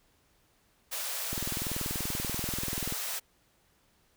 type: high-pass noise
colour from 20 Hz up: white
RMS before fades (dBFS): -35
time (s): 0.91-3.2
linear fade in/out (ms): 20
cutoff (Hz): 450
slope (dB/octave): 96
type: click train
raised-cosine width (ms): 3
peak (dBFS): -23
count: 34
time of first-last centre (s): 1.33-2.924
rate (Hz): 20.7
effects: pink hiss -68 dBFS RMS until 4.16 s